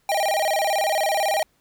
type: tone with vibrato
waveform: square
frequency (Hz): 709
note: F5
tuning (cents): +26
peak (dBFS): -20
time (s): 0.09-1.43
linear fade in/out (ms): 2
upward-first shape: square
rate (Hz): 18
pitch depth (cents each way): 200
effects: pink hiss -65 dBFS RMS until 1.6 s